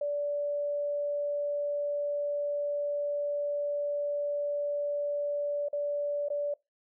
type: tone with dropouts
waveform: sine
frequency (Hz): 580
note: D5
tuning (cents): -22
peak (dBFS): -28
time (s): 0.01-6.54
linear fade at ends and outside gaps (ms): 5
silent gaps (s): 5.686-5.729 / 6.286-6.301
effects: noise-tail reverb RT60 0.2 s tail -22 dB re dry